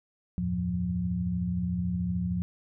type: tone cluster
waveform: sine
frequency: 81.3 / 94.7 / 113.8 / 177.6 Hz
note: E2 / F#2 / A#2 / F3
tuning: -23 / +41 / -41 / +29 cents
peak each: -35 / -37 / -37 / -28 dBFS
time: 0.38-2.42 s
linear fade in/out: 0 ms
effects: none